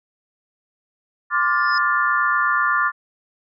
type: chord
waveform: sine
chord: D minor seventh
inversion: third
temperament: equal with one note detuned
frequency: 1046.5 / 1174.7 / 1413.1 / 1760 Hz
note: C6 / D6 / F6 / A6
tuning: 0 / 0 / +20 / 0 cents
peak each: -25 / -20 / -21 / -22 dBFS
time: 1.3-2.92 s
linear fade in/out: 50 ms
type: tone with exponential growth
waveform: sine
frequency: 5100 Hz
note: D#8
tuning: 42 cents sharp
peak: -23 dBFS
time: 1.41-1.78 s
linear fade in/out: 1 ms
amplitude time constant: 79 ms
effects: none